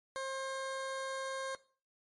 20% pulse tone, 533 Hz, C5, 32 cents sharp, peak -32 dBFS, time 0.16-1.55 s, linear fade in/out 0 ms, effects noise-tail reverb RT60 0.4 s tail -18 dB re dry + MP3 48 kbps

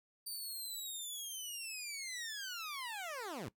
15% pulse linear sweep, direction down, 4654 to 84 Hz, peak -35 dBFS, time 0.26-3.49 s, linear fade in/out 10 ms, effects noise-tail reverb RT60 0.1 s tail -18 dB re dry

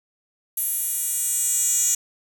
10% pulse tone with high-pass filter sweep, 480.4 Hz, B4, 48 cents flat, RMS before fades -23 dBFS, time 0.57-1.95 s, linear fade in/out 5 ms, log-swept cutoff 11000 to 6900 Hz, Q 3.9, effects none

